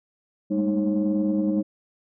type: tone cluster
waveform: sine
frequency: 201.6 / 211.8 / 222.8 / 311 / 541 Hz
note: G3 / G#3 / A3 / D#4 / C#5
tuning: +49 / +34 / +22 / -1 / -42 cents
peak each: -23 / -31 / -32 / -23 / -31 dBFS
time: 0.5-1.63 s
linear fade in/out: 20 ms
effects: tanh soft clip ceiling -13 dBFS